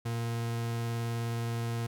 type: tone with vibrato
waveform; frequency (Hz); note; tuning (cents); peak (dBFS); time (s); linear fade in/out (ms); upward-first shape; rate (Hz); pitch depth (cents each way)
40% pulse; 116.54; A#2; 0; -30; 0.05-1.87; 10; sine; 19; 8
effects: none